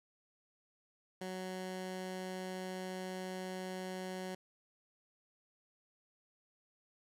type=tone; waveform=15% pulse; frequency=185.7 Hz; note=F#3; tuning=7 cents sharp; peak=-34 dBFS; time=1.21-4.35 s; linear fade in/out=5 ms; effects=low-pass 12000 Hz 12 dB/octave